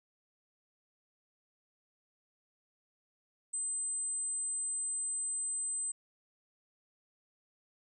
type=tone; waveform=sine; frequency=8140 Hz; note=C9; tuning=49 cents flat; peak=-33 dBFS; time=3.53-5.92 s; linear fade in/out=10 ms; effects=none